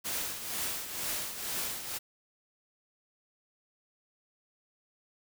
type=noise with tremolo; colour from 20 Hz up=white; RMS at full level=-33 dBFS; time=0.04-1.99 s; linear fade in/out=20 ms; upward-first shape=triangle; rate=2.1 Hz; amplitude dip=65%; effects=none